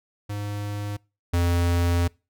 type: tone pair in turn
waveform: square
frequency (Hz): 102.9 / 86.53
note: G#2 / F2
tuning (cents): -16 / -15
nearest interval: minor third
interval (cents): 299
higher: first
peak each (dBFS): -29 / -20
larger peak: second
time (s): 0.29-0.97 / 1.33-2.08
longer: second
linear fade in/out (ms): 10
effects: noise-tail reverb RT60 0.3 s tail -25 dB re dry